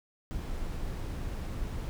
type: noise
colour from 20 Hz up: brown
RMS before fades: -35 dBFS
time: 0.31-1.89 s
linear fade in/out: 0 ms
effects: none